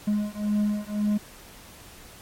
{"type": "beating tone pair", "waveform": "triangle", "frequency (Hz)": [207.7, 209.6], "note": ["G#3", "G#3"], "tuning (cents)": [0, 16], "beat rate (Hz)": 1.9, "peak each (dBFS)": -24, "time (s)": [0.07, 1.18], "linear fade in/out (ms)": 10, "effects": ["pink hiss -47 dBFS RMS until 2.21 s", "MP3 64 kbps"]}